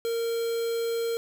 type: tone with quantisation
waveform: triangle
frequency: 461.7 Hz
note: A#4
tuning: 17 cents flat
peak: -24 dBFS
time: 0.05-1.17 s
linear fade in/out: 0 ms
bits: 6
effects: none